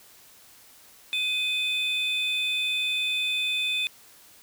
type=tone pair together; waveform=triangle; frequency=2511 / 3530 Hz; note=D#7 / A7; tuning=+15 / +5 cents; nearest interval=tritone; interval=590 cents; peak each=-25 dBFS; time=1.13-3.87 s; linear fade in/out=0 ms; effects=tanh soft clip ceiling -16 dBFS + white hiss -53 dBFS RMS until 4.42 s